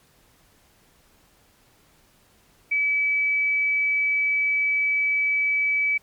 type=tone; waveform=sine; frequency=2293 Hz; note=D7; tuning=42 cents flat; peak=-19 dBFS; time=2.71-5.98 s; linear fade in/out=10 ms; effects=pink hiss -59 dBFS RMS until 6.02 s + MP3 96 kbps